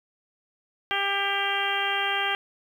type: harmonic tone with a mistuned harmonic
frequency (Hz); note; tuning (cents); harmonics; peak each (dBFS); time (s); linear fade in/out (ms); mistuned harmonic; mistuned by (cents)
397.7; G4; +25; 1 / 2 / 3 / 4 / 5 / 6 / 7 / 8; -36 / -30 / -33 / -30 / -32 / -34 / -32 / -31; 0.91-2.35; 0; 6; -33
effects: 9-bit